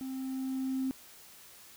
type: tone with level ramp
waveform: triangle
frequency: 263.2 Hz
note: C4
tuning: 10 cents sharp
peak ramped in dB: -34 to -25 dBFS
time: 0.01-0.91 s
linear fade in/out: 0 ms
effects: tanh soft clip ceiling -27 dBFS + white hiss -54 dBFS RMS until 1.76 s